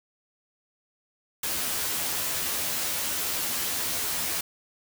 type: noise with comb filter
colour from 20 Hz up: white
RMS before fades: -29 dBFS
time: 1.43-4.41 s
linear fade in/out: 5 ms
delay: 12 ms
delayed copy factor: +0.8
effects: none